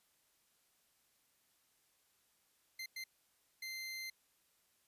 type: tone bursts at uneven times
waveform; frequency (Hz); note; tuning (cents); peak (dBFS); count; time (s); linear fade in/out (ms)
25% pulse; 2080; C7; -11; -39; 3; 2.79-2.86 / 2.96-3.04 / 3.62-4.1; 5
effects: white hiss -75 dBFS RMS until 4.87 s + resampled to 32000 Hz